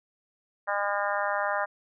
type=harmonic tone; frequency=202.6 Hz; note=G#3; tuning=43 cents flat; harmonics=3 / 4 / 5 / 6 / 7 / 8 / 9; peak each=-31 / -32 / -33 / -34 / -34 / -35 / -36 dBFS; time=0.67-1.66 s; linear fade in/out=20 ms; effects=none